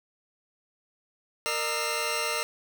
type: tone cluster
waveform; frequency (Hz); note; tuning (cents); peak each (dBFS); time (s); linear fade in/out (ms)
20% pulse; 464.4 / 605 / 1312 / 2102 / 2785; A#4 / D#5 / E6 / C7 / F7; -7 / -49 / -9 / +7 / -5; -29; 1.46-2.43; 0
effects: none